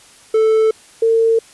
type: tone pair in turn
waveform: triangle / sine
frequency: 440 / 453.2 Hz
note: A4 / A#4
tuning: 0 / -49 cents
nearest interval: minor second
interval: 51 cents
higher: second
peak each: -8 / -10 dBFS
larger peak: first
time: 0.34-0.71 / 1.02-1.39 s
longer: neither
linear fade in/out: 5 ms
effects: white hiss -45 dBFS RMS until 1.53 s + resampled to 24000 Hz